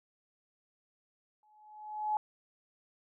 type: tone with exponential growth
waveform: sine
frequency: 850 Hz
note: G#5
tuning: 40 cents sharp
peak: -26 dBFS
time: 1.43-2.17 s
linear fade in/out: 1 ms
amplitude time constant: 160 ms
effects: none